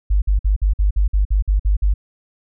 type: tone bursts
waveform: sine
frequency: 49.8 Hz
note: G1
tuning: 28 cents sharp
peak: -12 dBFS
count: 11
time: 0.1-1.94 s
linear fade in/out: 10 ms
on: 120 ms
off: 52 ms
effects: none